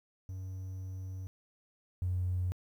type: tone pair in turn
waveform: triangle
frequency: 94 / 90.55 Hz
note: F#2 / F#2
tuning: +28 / -37 cents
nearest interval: minor second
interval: 65 cents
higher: first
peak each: -36 / -26 dBFS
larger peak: second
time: 0.29-1.27 / 2.02-2.52 s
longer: first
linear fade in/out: 0 ms
effects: tanh soft clip ceiling -27 dBFS + 11-bit